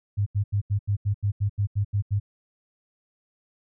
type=tone bursts; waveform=sine; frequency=101.7 Hz; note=G#2; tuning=36 cents flat; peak=-20 dBFS; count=12; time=0.17-2.2 s; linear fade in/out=20 ms; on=94 ms; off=82 ms; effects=none